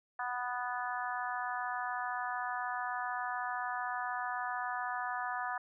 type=harmonic tone; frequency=246.9 Hz; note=B3; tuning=in tune; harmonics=3 / 4 / 5 / 6 / 7; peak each=-39 / -40 / -41 / -42 / -42 dBFS; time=0.19-5.58 s; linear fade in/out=5 ms; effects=none

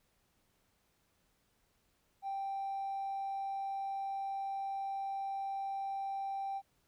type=tone with hard clipping; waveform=sine; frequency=784 Hz; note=G5; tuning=in tune; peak=-36 dBFS; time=2.22-6.62 s; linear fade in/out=50 ms; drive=1 dB; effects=pink hiss -75 dBFS RMS until 6.87 s

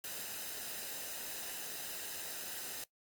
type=noise with comb filter; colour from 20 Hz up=white; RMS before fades=-43 dBFS; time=0.04-2.84 s; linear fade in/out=2 ms; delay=0.89 ms; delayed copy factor=-0.5; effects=noise-tail reverb RT60 0.1 s tail -19 dB re dry + Opus 48 kbps

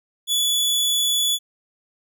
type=tone; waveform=sawtooth; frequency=3429 Hz; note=A7; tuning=45 cents flat; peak=-15 dBFS; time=0.27-1.39 s; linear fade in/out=50 ms; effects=none

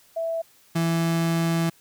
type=tone pair in turn; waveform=sine / 35% pulse; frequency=659.3 / 166.16 Hz; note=E5 / E3; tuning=0 / +14 cents; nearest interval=2 octaves; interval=2386 cents; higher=first; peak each=-24 / -19 dBFS; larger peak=second; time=0.16-0.42 / 0.75-1.7 s; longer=second; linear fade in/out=10 ms; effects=white hiss -57 dBFS RMS until 1.8 s

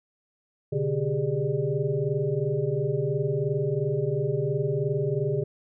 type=tone cluster; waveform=sine; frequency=126 / 145.3 / 390.4 / 413.3 / 595 Hz; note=B2 / D3 / G4 / G#4 / D5; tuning=+35 / -18 / -7 / -8 / +22 cents; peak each=-31 / -28 / -31 / -28 / -35 dBFS; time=0.72-5.44 s; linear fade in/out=10 ms; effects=none

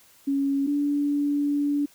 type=tone pair in turn; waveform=sine; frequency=277.2 / 288.4 Hz; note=C#4 / D4; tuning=0 / -31 cents; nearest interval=minor second; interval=69 cents; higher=second; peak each=-21 dBFS; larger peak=neither; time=0.27-0.67 / 0.67-1.86 s; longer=second; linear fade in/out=10 ms; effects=white hiss -56 dBFS RMS until 1.94 s

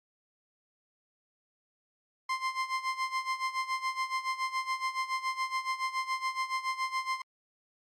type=tone with tremolo; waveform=30% pulse; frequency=1046.5 Hz; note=C6; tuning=in tune; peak=-25 dBFS; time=2.29-7.22 s; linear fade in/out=5 ms; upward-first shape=sine; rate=7.1 Hz; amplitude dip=80%; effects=low-pass 6000 Hz 12 dB/octave + Opus 48 kbps

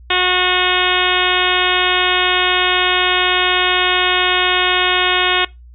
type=harmonic tone; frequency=364.1 Hz; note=F#4; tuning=28 cents flat; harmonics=1 / 2 / 3 / 4 / 5 / 6 / 7 / 8 / 9 / 10; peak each=-22 / -22 / -22 / -22 / -22 / -22 / -22 / -22 / -22 / -22 dBFS; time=0.1-5.45 s; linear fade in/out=5 ms; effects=noise-tail reverb RT60 0.2 s tail -21 dB re dry + added 60 Hz sine -37 dBFS peak until 5.74 s

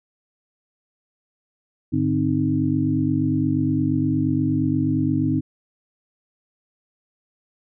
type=tone cluster; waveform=sine; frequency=102.2 / 148.2 / 261 / 309.5 Hz; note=G#2 / D3 / C4 / D#4; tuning=-27 / +16 / -4 / -9 cents; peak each=-26 / -24 / -22 / -23 dBFS; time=1.92-5.41 s; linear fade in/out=20 ms; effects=none

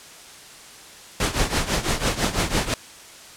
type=noise with tremolo; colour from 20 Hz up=pink; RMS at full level=-19 dBFS; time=1.2-2.74 s; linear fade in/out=2 ms; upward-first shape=triangle; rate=6 Hz; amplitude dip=85%; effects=white hiss -43 dBFS RMS until 3.36 s + low-pass 9000 Hz 12 dB/octave

